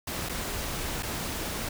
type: noise with dropouts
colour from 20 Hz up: pink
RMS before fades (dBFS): -33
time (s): 0.07-1.69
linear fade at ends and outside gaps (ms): 5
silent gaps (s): 0.289-0.293 / 1.026-1.03
effects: none